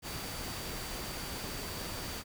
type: tone in noise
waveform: sine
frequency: 4635 Hz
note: D8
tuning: 24 cents flat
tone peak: -48 dBFS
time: 0.02-2.24 s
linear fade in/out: 50 ms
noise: pink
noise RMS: -40 dBFS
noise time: 0.02-2.24 s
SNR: -11 dB
effects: none